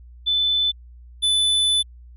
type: tone pair in turn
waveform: sine / square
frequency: 3511 / 3498 Hz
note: A7 / A7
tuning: -4 / -11 cents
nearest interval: unison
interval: 7 cents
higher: first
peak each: -17 dBFS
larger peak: neither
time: 0.26-0.72 / 1.22-1.83 s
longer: second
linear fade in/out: 20 ms
effects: added 60 Hz sine -41 dBFS peak until 2.16 s + resampled to 32000 Hz